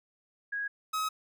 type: tone pair in turn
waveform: sine / 45% pulse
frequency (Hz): 1651 / 1274.1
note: G#6 / D#6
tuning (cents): -11 / +41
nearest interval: major third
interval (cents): 448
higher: first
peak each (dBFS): -31 / -29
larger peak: second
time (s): 0.52-0.68 / 0.93-1.09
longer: neither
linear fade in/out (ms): 10
effects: none